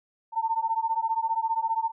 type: beating tone pair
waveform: sine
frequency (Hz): 894 / 909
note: A5 / A#5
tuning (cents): +27 / -44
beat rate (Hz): 15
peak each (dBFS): -27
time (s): 0.32-1.92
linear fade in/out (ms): 50
effects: none